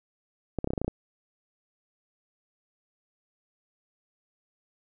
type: clicks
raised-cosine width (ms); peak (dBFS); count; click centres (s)
2; -15; 9; 0.587 / 0.644 / 0.674 / 0.705 / 0.735 / 0.778 / 0.816 / 0.846 / 0.88
effects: none